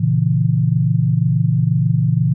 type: chord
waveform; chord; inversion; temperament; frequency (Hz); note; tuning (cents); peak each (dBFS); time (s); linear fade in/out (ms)
sine; A# diminished; none; equal; 116.54 / 138.59 / 164.81; A#2 / C#3 / E3; 0 / 0 / 0; -17; 0-2.34; 10
effects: none